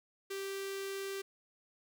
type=tone with notch filter; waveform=sawtooth; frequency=391.2 Hz; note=G4; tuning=4 cents flat; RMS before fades=-40 dBFS; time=0.3-1.22 s; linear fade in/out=10 ms; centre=820 Hz; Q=0.95; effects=none